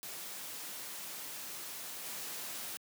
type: noise with level steps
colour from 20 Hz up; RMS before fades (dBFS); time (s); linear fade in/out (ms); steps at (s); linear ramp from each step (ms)
white; -44 / -42; 0.03-2.77; 0; 2.04; 20
effects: high-pass 150 Hz 12 dB/octave